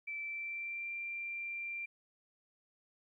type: tone with pitch glide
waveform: sine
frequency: 2325 to 2368 Hz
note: D7 to D7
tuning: -18 to +14 cents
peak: -38 dBFS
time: 0.07-1.86 s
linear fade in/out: 10 ms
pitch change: +32 cents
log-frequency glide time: 0.18-0.92 s
effects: 13-bit